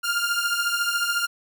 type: beating tone pair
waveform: sawtooth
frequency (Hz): 1396.9 / 1410.9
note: F6 / F6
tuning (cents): 0 / +17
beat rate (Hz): 14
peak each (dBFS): -21 / -22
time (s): 0.03-1.27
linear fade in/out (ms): 20
effects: none